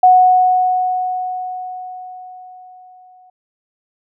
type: tone with exponential decay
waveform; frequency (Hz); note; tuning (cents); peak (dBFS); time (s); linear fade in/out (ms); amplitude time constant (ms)
sine; 736; F#5; -9; -4; 0.03-3.3; 5; 710
effects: none